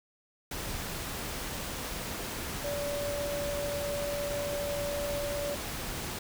sine tone in noise, 576 Hz, D5, 34 cents flat, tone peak -32 dBFS, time 2.64-5.55 s, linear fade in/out 5 ms, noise pink, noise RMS -37 dBFS, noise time 0.51-6.19 s, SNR +2 dB, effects none

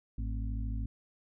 harmonic tone with a mistuned harmonic, 53.4 Hz, G#1, 49 cents sharp, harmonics 1 / 2 / 4 / 5, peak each -33 / -39 / -45 / -47 dBFS, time 0.18-0.86 s, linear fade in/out 5 ms, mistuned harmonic 4, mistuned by +94 cents, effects none

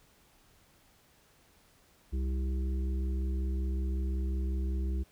harmonic tone, 65.41 Hz, C2, in tune, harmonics 1 / 3 / 5 / 6, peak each -29 / -42 / -44 / -49 dBFS, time 2.12-5.04 s, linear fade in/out 20 ms, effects pink hiss -64 dBFS RMS until 5.11 s

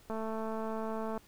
click train, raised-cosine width 1 ms, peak -25 dBFS, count 239, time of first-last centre 0.1-1.177 s, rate 221 Hz, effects pink hiss -61 dBFS RMS until 1.27 s

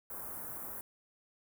white band-stop noise, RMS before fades -43 dBFS, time 0.1-0.81 s, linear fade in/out 2 ms, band 1400 to 11000 Hz, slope 24 dB/octave, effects none

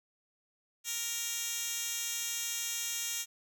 10% pulse tone with high-pass filter, 466.4 Hz, A#4, 1 cent sharp, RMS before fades -36 dBFS, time 0.84-3.26 s, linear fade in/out 50 ms, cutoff 4700 Hz, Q 1.3, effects none

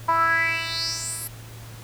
10% pulse tone with band-pass filter sweep, 329.6 Hz, E4, in tune, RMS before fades -24 dBFS, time 0.08-1.28 s, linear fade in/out 10 ms, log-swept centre 990 to 12000 Hz, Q 5.5, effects added 113 Hz sine -39 dBFS peak until 1.83 s + pink hiss -45 dBFS RMS until 1.83 s

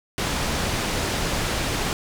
pink low-pass noise, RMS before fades -25 dBFS, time 0.18-1.93 s, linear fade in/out 0 ms, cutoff 8100 Hz, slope 12 dB/octave, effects none

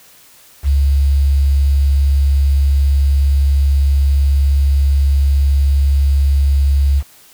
sine tone with quantisation, 69.6 Hz, C#2, 8 cents sharp, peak -9 dBFS, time 0.63-7.03 s, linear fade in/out 50 ms, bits 6, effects white hiss -45 dBFS RMS until 7.33 s

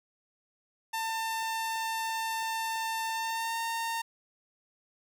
sawtooth tone with pitch glide, 897 to 914.8 Hz, A5 to A#5, +33 to -33 cents, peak -27 dBFS, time 0.93-4.02 s, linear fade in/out 10 ms, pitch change +34 cents, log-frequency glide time 3.13-3.59 s, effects none

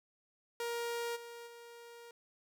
sawtooth tone with level steps, 470.6 Hz, A#4, 16 cents sharp, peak -32 / -43 / -47 dBFS, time 0.6-2.11 s, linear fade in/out 2 ms, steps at 1.15 / 1.46 s, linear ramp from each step 20 ms, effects none

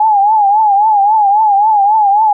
sine tone with vibrato, 834 Hz, G#5, 7 cents sharp, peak -6 dBFS, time 0-2.33 s, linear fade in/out 5 ms, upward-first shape triangle, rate 3.7 Hz, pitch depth 120 cents each way, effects none

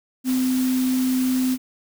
sine tone in noise, 256.5 Hz, C4, 34 cents flat, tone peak -18 dBFS, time 0.24-1.58 s, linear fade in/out 50 ms, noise white, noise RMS -33 dBFS, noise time 0.24-1.58 s, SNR +12 dB, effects none

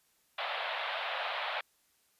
pink band-pass noise, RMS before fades -36 dBFS, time 0.38-1.61 s, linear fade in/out 5 ms, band 580 to 3800 Hz, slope 48 dB/octave, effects white hiss -71 dBFS RMS until 2.19 s + resampled to 32000 Hz

